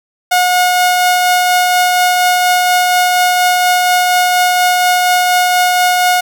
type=tone with tremolo; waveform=sawtooth; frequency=723 Hz; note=F#5; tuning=40 cents flat; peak=-4 dBFS; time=0.31-6.21 s; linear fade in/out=10 ms; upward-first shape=triangle; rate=4.2 Hz; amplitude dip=25%; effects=none